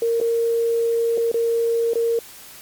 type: tone with dropouts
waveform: sine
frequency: 462.8 Hz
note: A#4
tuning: 13 cents flat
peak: -17 dBFS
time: 0.02-2.19 s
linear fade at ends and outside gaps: 2 ms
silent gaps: 0.202-0.212 / 1.175-1.179 / 1.316-1.342 / 1.935-1.955 s
effects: white hiss -42 dBFS RMS until 2.61 s + Opus 48 kbps